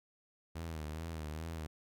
sawtooth tone with vibrato, 79.3 Hz, D#2, 33 cents sharp, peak -36 dBFS, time 0.55-1.67 s, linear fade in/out 10 ms, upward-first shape sine, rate 2.4 Hz, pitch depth 78 cents each way, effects none

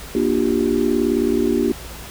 sine chord, G minor seventh, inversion first, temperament just, 235.2 / 294 / 352.8 / 392 Hz, Bb3 / D4 / F4 / G4, +16 / +2 / +18 / 0 cents, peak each -21 dBFS, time 0.15-1.72 s, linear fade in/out 2 ms, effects added 60 Hz sine -36 dBFS peak until 2.1 s + pink hiss -36 dBFS RMS until 2.1 s

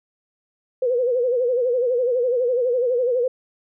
sine tone with vibrato, 493.9 Hz, B4, in tune, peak -17 dBFS, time 0.82-3.28 s, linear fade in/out 5 ms, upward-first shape sine, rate 12 Hz, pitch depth 91 cents each way, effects none

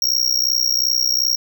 square tone with amplitude modulation, 5588 Hz, F8, in tune, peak -12 dBFS, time 0.02-1.36 s, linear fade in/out 2 ms, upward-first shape sine, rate 62.7 Hz, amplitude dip 95%, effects none

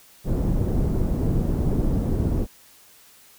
pink low-pass noise, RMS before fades -22 dBFS, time 0.24-2.47 s, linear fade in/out 50 ms, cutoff 320 Hz, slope 12 dB/octave, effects white hiss -52 dBFS RMS until 3.38 s

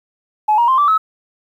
sine tone with pitch steps, 852 / 945.4 / 1048.9 / 1163.9 / 1291.4 Hz, G#5 / A#5 / C6 / D6 / E6, +44 / +24 / +4 / -16 / -36 cents, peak -9 dBFS, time 0.48-0.98 s, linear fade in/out 10 ms, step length 100 ms, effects tanh soft clip ceiling -5 dBFS + 8-bit

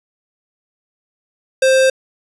square tone, 526 Hz, C5, 9 cents sharp, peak -10 dBFS, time 1.62-1.9 s, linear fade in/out 5 ms, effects resampled to 24000 Hz + 7-bit

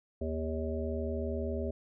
harmonic tone with a mistuned harmonic, 79.7 Hz, D#2, 42 cents sharp, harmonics 1 / 3 / 5 / 7 / 8, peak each -35 / -38 / -38 / -40 / -42 dBFS, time 0.21-1.71 s, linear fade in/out 5 ms, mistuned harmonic 1, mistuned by -60 cents, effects none

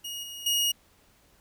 sawtooth tone with level steps, 2875 Hz, F7, 50 cents sharp, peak -31 / -35 / -20 dBFS, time 0.04-0.72 s, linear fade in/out 10 ms, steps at 0.23 / 0.46 s, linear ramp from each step 5 ms, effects pink hiss -62 dBFS RMS until 1.4 s

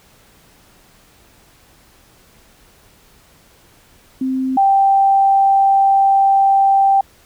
sine tone pair in turn, 261.6 / 783.9 Hz, C4 / G5, 0 / 0 cents, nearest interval octave + perfect fifth, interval 1900 cents, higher second, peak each -16 / -9 dBFS, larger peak second, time 4.21-4.57 / 4.57-7.01 s, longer second, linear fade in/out 5 ms, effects pink hiss -50 dBFS RMS until 7.25 s

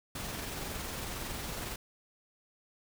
pink noise with amplitude modulation, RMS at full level -38 dBFS, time 0.15-1.76 s, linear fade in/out 5 ms, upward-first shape sine, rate 21.8 Hz, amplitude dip 25%, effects none

